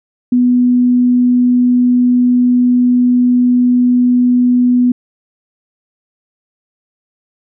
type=tone; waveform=sine; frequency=246.9 Hz; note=B3; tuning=in tune; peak=-7 dBFS; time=0.32-4.92 s; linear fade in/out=5 ms; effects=none